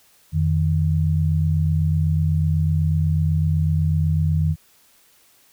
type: tone pair together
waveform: sine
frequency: 87.31 / 155.34 Hz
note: F2 / D#3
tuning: 0 / -2 cents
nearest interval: minor seventh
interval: 998 cents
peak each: -19 dBFS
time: 0.32-4.56 s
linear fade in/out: 50 ms
effects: white hiss -56 dBFS RMS until 5.52 s